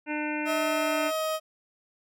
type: harmonic tone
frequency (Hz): 300.1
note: D4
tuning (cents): +38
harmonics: 1 / 2 / 3 / 5 / 6 / 7 / 8 / 9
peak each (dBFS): -31 / -38 / -36 / -37 / -43 / -40 / -38 / -39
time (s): 0.06-1.12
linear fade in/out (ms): 50
type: tone with pitch glide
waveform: 30% pulse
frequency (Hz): 640 to 629.7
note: D#5 to D#5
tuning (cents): +49 to +21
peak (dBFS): -24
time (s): 0.45-1.4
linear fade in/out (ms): 50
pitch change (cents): -28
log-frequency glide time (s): 0.87-1.26
effects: none